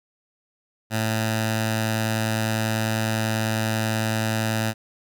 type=tone with notch filter; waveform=10% pulse; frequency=110.2 Hz; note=A2; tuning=3 cents sharp; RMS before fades=-24 dBFS; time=0.9-4.74 s; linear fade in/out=50 ms; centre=400 Hz; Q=0.96; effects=none